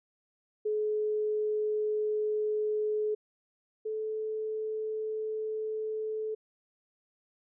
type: tone pair in turn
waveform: sine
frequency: 425.8 / 434.5 Hz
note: G#4 / A4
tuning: +43 / -22 cents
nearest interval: unison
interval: 35 cents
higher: second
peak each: -27 / -31 dBFS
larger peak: first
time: 0.65-3.15 / 3.85-6.35 s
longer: neither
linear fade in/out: 10 ms
effects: none